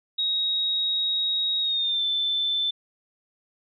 sine tone with pitch glide, 3785 to 3532 Hz, A#7 to A7, +26 to +6 cents, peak -22 dBFS, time 0.18-2.71 s, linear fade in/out 10 ms, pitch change -120 cents, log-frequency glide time 1.6-2.04 s, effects none

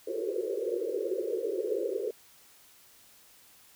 pink band-pass noise, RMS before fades -32 dBFS, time 0.07-2.11 s, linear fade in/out 5 ms, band 350 to 530 Hz, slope 96 dB/octave, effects white hiss -58 dBFS RMS until 3.75 s

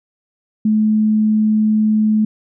sine tone, 215.3 Hz, A3, 37 cents flat, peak -11 dBFS, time 0.65-2.25 s, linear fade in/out 5 ms, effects none

